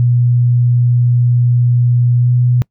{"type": "tone with pitch glide", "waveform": "sine", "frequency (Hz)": [121.6, 123.08], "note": ["B2", "B2"], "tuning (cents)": [-26, -5], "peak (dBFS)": -8, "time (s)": [0, 2.62], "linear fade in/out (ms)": 0, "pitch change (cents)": 21, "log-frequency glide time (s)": [2.19, 2.3], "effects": ["noise-tail reverb RT60 0.1 s tail -25 dB re dry"]}